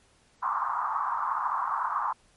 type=band-pass noise; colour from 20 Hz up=white; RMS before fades=-29 dBFS; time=0.42-2.13 s; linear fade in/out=10 ms; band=920 to 1200 Hz; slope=48 dB/octave; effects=pink hiss -63 dBFS RMS until 2.36 s + MP3 48 kbps